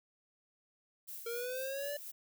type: noise with tremolo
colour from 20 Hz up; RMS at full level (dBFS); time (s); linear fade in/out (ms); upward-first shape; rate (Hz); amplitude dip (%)
violet; -45; 1.07-2.12; 20; sine; 4.1; 40
type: linear sweep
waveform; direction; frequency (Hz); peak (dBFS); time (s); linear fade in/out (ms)
square; up; 460 to 587.3; -38; 1.26-1.97; 5
effects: none